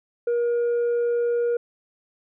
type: tone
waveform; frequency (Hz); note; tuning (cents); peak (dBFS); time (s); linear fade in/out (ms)
sine; 475.4; A#4; +34; -17; 0.27-1.57; 5
effects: tanh soft clip ceiling -19 dBFS